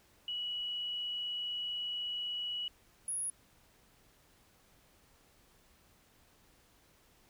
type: tone pair in turn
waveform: sine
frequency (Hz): 2931 / 10445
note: F#7 / E9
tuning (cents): -17 / -17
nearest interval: octave + minor seventh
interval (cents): 2200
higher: second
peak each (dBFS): -35 / -34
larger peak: second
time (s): 0.28-2.68 / 3.08-3.3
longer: first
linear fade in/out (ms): 2
effects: pink hiss -66 dBFS RMS until 7.29 s